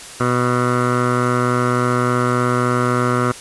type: tone with low-pass filter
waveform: 15% pulse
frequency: 123.47 Hz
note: B2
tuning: in tune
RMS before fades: -17 dBFS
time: 0.2-3.32 s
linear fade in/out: 5 ms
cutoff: 1400 Hz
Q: 3.7
effects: white hiss -35 dBFS RMS until 3.4 s + resampled to 24000 Hz